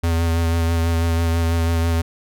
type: tone with vibrato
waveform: square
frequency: 83.3 Hz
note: E2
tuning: 19 cents sharp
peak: -17 dBFS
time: 0.03-2.02 s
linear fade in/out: 10 ms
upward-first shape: sine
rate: 6.1 Hz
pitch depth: 21 cents each way
effects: none